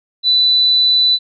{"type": "tone", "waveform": "sine", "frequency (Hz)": 3984, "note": "B7", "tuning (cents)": 14, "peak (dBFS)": -9, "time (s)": [0.23, 1.19], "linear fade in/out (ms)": 50, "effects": []}